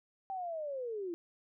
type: linear sweep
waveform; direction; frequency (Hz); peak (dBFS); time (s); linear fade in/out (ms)
sine; down; 784 to 329.6; -36; 0.3-1.14; 0
effects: none